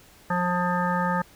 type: harmonic tone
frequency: 177.8 Hz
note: F3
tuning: 31 cents sharp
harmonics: 1 / 3 / 5 / 7 / 9 / 10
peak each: -26 / -31 / -27 / -29 / -33 / -35 dBFS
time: 0.3-1.22 s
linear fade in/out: 5 ms
effects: pink hiss -53 dBFS RMS until 1.35 s